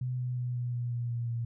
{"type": "tone with pitch steps", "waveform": "sine", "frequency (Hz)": [126.1, 124.8, 123.5, 122.23, 120.96, 119.71, 118.47, 117.25], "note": ["B2", "B2", "B2", "B2", "B2", "A#2", "A#2", "A#2"], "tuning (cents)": [36, 19, 0, -17, -36, 46, 28, 11], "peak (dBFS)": -30, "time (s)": [0.01, 1.45], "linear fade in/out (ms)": 5, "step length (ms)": 180, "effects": []}